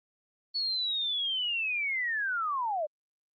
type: linear sweep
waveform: sine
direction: down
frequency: 4435 to 573 Hz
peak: -28 dBFS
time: 0.54-2.87 s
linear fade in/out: 20 ms
effects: Opus 48 kbps